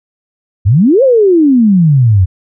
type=exponential two-way sweep; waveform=sine; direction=up then down; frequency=87.31 to 557 to 87.31 Hz; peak=-4 dBFS; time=0.65-2.26 s; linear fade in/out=20 ms; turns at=1.03 s; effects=none